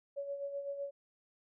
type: tone with tremolo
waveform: sine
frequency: 562 Hz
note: C#5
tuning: 24 cents sharp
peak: -35 dBFS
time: 0.16-0.91 s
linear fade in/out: 20 ms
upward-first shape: sine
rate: 7.9 Hz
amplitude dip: 55%
effects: none